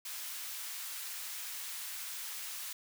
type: high-pass noise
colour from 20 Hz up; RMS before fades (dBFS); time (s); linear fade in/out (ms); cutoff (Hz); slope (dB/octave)
white; -42; 0.05-2.73; 5; 1200; 12
effects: none